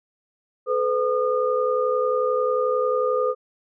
sine tone cluster, 433.8 / 505 / 1219 Hz, A4 / B4 / D#6, -25 / +39 / -36 cents, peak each -25 / -21 / -26 dBFS, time 0.66-3.35 s, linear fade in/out 50 ms, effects none

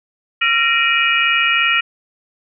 sine tone cluster, 1367 / 1864 / 2360 / 2503 / 2892 Hz, F6 / A#6 / D7 / D#7 / F#7, -37 / -1 / +8 / +10 / -40 cents, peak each -19 dBFS, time 0.41-1.81 s, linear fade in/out 10 ms, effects none

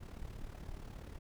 brown noise with amplitude modulation, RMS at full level -43 dBFS, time 0-1.19 s, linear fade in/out 20 ms, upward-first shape sine, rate 36.6 Hz, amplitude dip 70%, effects none

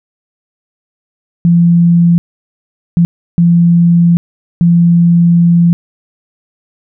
sine tone bursts at uneven times, 171.1 Hz, F3, 35 cents flat, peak -4 dBFS, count 4, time 1.45-2.18 / 2.97-3.05 / 3.38-4.17 / 4.61-5.73 s, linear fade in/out 0 ms, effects none

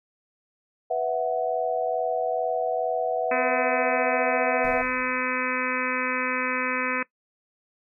sine chord, B suspended fourth, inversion none, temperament just, 493.9 / 658.5 / 740.8 Hz, B4 / E5 / F#5, 0 / -2 / +2 cents, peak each -28 / -26 / -27 dBFS, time 0.9-4.82 s, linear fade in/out 10 ms
harmonic tone, 254.3 Hz, C4, 49 cents flat, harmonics 1 / 2 / 4 / 5 / 6 / 7 / 8 / 9 / 10, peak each -33 / -33 / -33 / -33 / -33 / -33 / -33 / -33 / -33 dBFS, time 3.31-7.03 s, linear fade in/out 5 ms
brown noise with exponential decay, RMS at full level -37 dBFS, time 4.64-5.56 s, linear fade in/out 2 ms, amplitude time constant 200 ms
effects noise-tail reverb RT60 0.1 s tail -20 dB re dry

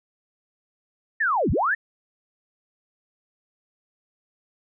sine linear two-way sweep, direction down then up, 1864.7 to 46.25 to 1864.7 Hz, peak -19 dBFS, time 1.2-1.75 s, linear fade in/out 10 ms, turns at 1.51 s, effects none

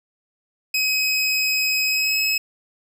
25% pulse tone with pitch glide, 2537 to 2569 Hz, D#7 to E7, +33 to -45 cents, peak -15 dBFS, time 0.74-2.38 s, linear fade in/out 5 ms, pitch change +22 cents, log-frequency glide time 1.86-2.19 s, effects none

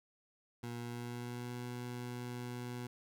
20% pulse tone with pitch glide, 119.2 to 122.48 Hz, A#2 to B2, +39 to -14 cents, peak -36 dBFS, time 0.63-2.87 s, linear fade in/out 5 ms, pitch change +47 cents, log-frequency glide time 0.79-1.57 s, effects none

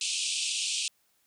pink band-pass noise, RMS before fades -31 dBFS, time 0.01-0.88 s, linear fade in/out 2 ms, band 2500 to 9300 Hz, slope 96 dB/octave, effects white hiss -70 dBFS RMS until 1.26 s

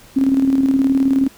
sine tone with tremolo, 269.3 Hz, C#4, 50 cents flat, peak -10 dBFS, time 0.16-1.28 s, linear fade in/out 10 ms, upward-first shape square, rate 19 Hz, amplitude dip 45%, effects pink hiss -45 dBFS RMS until 1.37 s

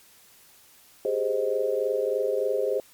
sine chord, Ab major seventh, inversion third, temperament equal, 392 / 415.3 / 523.3 / 622.3 Hz, G4 / Ab4 / C5 / Eb5, 0 / 0 / 0 / 0 cents, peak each -31 / -27 / -26 / -32 dBFS, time 1.05-2.8 s, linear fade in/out 2 ms, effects white hiss -55 dBFS RMS until 2.93 s + MP3 96 kbps

